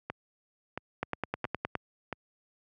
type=two click trains; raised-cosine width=0.5 ms; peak=-15 / -19 dBFS; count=8 / 4; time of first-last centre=1.03-1.753 / 0.1-2.127 s; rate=9.68 / 1.48 Hz; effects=high-pass 80 Hz 12 dB/octave